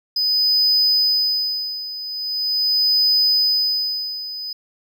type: tone with tremolo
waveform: triangle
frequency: 5000 Hz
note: D#8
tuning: 8 cents sharp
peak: -12 dBFS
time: 0.16-4.53 s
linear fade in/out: 5 ms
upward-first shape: sine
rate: 0.42 Hz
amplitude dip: 80%
effects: none